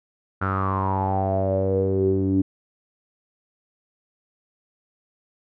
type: tone with low-pass filter sweep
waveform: sawtooth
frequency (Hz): 96.1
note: G2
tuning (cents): -34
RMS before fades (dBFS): -22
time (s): 0.41-2.42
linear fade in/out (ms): 10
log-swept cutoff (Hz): 1400 to 290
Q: 9.6
effects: none